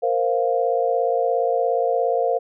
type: chord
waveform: sine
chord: Bb suspended second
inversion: none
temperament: equal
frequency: 466.2 / 523.3 / 698.5 Hz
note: Bb4 / C5 / F5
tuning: 0 / 0 / 0 cents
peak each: -22 dBFS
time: 0.02-2.39 s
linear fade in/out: 20 ms
effects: none